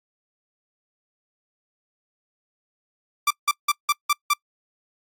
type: tone bursts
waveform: sawtooth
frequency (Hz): 1174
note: D6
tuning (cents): -1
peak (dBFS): -13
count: 6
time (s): 3.27-4.336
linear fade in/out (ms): 5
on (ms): 36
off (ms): 170
effects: noise-tail reverb RT60 0.1 s tail -26 dB re dry + AAC 64 kbps